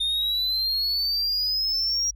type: exponential sweep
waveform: triangle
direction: up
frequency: 3639 to 5690 Hz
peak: -21 dBFS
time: 0-2.11 s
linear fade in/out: 10 ms
effects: added 50 Hz sine -42 dBFS peak until 2.15 s